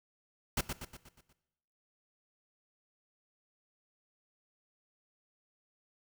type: noise with echo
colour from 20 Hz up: pink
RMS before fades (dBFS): -31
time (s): 0.57-0.61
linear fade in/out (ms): 5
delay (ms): 120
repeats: 6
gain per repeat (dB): -6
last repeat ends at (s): 1.33
effects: noise-tail reverb RT60 1.0 s tail -18 dB re dry